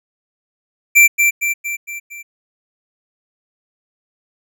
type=tone with echo; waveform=square; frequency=2349 Hz; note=D7; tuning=in tune; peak=-6 dBFS; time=0.95-1.08 s; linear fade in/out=20 ms; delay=230 ms; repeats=5; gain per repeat=-5 dB; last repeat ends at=2.23 s; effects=none